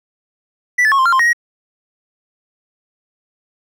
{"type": "tone with pitch steps", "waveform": "triangle", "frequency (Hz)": [1969, 1739, 1097, 1049, 1386, 1049, 1877, 1895], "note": ["B6", "A6", "C#6", "C6", "F6", "C6", "A#6", "A#6"], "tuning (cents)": [-6, -21, -18, 4, -14, 4, 11, 28], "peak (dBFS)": -8, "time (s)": [0.78, 1.332], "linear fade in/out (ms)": 10, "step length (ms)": 69, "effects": []}